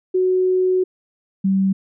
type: tone pair in turn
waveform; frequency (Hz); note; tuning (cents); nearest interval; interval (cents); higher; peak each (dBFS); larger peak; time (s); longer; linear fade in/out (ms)
sine; 370 / 192.8; F#4 / G3; 0 / -28; major seventh; 1128; first; -14; neither; 0.14-0.84 / 1.44-1.73; first; 10
effects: none